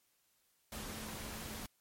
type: tone in noise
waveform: sine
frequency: 217.3 Hz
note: A3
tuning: 21 cents flat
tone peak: -51 dBFS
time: 0.72-1.66 s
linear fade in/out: 2 ms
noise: pink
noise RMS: -45 dBFS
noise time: 0.72-1.66 s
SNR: -9 dB
effects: white hiss -75 dBFS RMS until 1.8 s + MP3 64 kbps